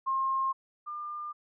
sine tone pair in turn, 1067 / 1201.1 Hz, C6 / D6, +34 / +39 cents, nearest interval major second, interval 205 cents, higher second, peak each -26 / -35 dBFS, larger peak first, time 0.06-0.53 / 0.86-1.33 s, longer neither, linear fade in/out 20 ms, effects none

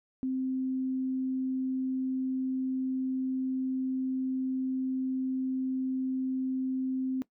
sine tone, 260.7 Hz, C4, 6 cents flat, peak -28 dBFS, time 0.23-7.22 s, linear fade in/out 0 ms, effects noise-tail reverb RT60 0.1 s tail -19 dB re dry

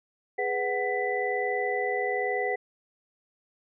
sine tone cluster, 414.3 / 495.3 / 743 / 1991 Hz, G#4 / B4 / F#5 / B6, -4 / +5 / +7 / +14 cents, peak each -31 dBFS, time 0.38-2.56 s, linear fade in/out 10 ms, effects none

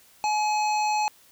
harmonic tone with a mistuned harmonic, 848 Hz, G#5, 36 cents sharp, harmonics 1 / 3 / 5 / 7 / 9, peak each -22 / -32 / -36 / -39 / -41 dBFS, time 0.24-1.08 s, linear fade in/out 0 ms, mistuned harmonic 9, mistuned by -63 cents, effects white hiss -56 dBFS RMS until 1.31 s

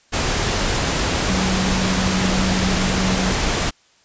sine tone in noise, 187.3 Hz, F#3, 21 cents sharp, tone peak -20 dBFS, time 1.28-3.33 s, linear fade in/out 20 ms, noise pink, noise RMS -20 dBFS, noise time 0.12-3.71 s, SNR -3 dB, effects white hiss -56 dBFS RMS until 4.04 s + resampled to 16000 Hz

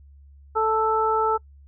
harmonic tone, 440 Hz, A4, in tune, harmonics 1 / 2 / 3, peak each -23 / -23 / -23 dBFS, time 0.55-1.38 s, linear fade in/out 20 ms, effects noise-tail reverb RT60 0.1 s tail -25 dB re dry + added 70 Hz sine -46 dBFS peak until 1.67 s

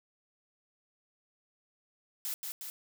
blue noise with echo, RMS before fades -36 dBFS, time 2.25-2.34 s, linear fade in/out 0 ms, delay 180 ms, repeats 2, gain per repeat -3 dB, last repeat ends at 2.7 s, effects none

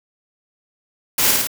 white noise with echo, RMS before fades -17 dBFS, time 1.18-1.31 s, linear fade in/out 5 ms, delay 54 ms, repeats 3, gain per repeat -2 dB, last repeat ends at 1.472 s, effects none

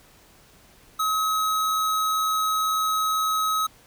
square tone, 1277 Hz, D#6, 45 cents sharp, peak -22 dBFS, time 0.99-3.67 s, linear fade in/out 10 ms, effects pink hiss -54 dBFS RMS until 3.86 s

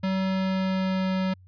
square tone with pitch glide, 190 to 187.93 Hz, F#3 to F#3, +46 to +27 cents, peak -24 dBFS, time 0.03-1.34 s, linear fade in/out 10 ms, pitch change -19 cents, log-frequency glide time 0.18-1.14 s, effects added 92 Hz sine -49 dBFS peak until 1.47 s + resampled to 11025 Hz

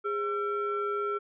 triangle ring-modulated tone, 469.9 Hz, A#4, 14 cents sharp, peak -23 dBFS, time 0.04-1.19 s, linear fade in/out 20 ms, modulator 879 Hz, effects resampled to 8000 Hz

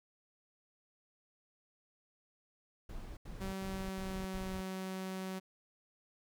brown noise bursts, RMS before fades -45 dBFS, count 5, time 2.89-4.614 s, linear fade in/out 5 ms, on 280 ms, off 81 ms
sawtooth tone with pitch glide, 191.5 to 188.54 Hz, G3 to F#3, -40 to +33 cents, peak -35 dBFS, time 3.4-5.4 s, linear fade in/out 20 ms, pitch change -27 cents, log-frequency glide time 3.67-4.44 s
effects none

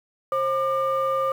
sine tone pair together, 533.6 / 1198 Hz, C5 / D6, +34 / +34 cents, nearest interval octave + major second, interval 1400 cents, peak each -22 dBFS, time 0.32-1.32 s, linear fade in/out 2 ms, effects tanh soft clip ceiling -16 dBFS + 8-bit

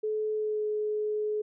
sine tone with pitch glide, 430 to 424.3 Hz, A4 to G#4, -40 to +37 cents, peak -27 dBFS, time 0.03-1.42 s, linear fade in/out 10 ms, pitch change -23 cents, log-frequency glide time 0.34-0.66 s, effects none

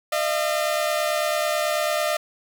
sawtooth tone pair together, 610 / 679.1 Hz, D#5 / F5, -34 / -49 cents, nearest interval major second, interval 185 cents, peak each -19 / -22 dBFS, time 0.12-2.17 s, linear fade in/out 5 ms, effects none

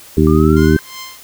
harmonic tone, 77.78 Hz, D#2, in tune, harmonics 1 / 2 / 3 / 4 / 5, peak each -14 / -14 / -14 / -14 / -14 dBFS, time 0.17-0.77 s, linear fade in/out 5 ms
sine exponential sweep, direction up, 1174.7 to 1569 Hz, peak -23 dBFS, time 0.27-0.79 s, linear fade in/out 0 ms
10% pulse tone with tremolo, 1046.5 Hz, C6, in tune, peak -18 dBFS, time 0.56-1.18 s, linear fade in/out 10 ms, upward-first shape triangle, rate 2.8 Hz, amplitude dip 95%
effects white hiss -39 dBFS RMS until 1.23 s

